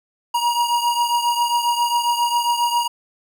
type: beating tone pair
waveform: square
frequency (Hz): 950 / 957.4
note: A#5 / A#5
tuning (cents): +33 / +46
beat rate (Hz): 7.4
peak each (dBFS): -19 / -24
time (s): 0.34-2.88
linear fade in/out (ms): 10
effects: none